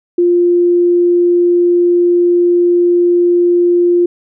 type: tone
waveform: sine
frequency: 350 Hz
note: F4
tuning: 4 cents sharp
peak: -7 dBFS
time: 0.18-4.06 s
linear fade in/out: 5 ms
effects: none